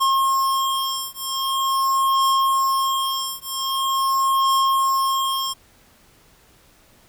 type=beating tone pair; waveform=square; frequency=1074 / 1074.44 Hz; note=C6 / C6; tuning=+45 / +46 cents; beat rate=0.44 Hz; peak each=-22 dBFS; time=0-5.54 s; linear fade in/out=20 ms; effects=pink hiss -54 dBFS RMS until 7.08 s